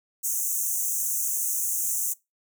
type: high-pass noise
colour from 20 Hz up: pink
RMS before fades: -27 dBFS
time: 0.23-2.14 s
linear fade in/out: 20 ms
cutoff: 6100 Hz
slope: 96 dB/octave
effects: noise-tail reverb RT60 0.2 s tail -21 dB re dry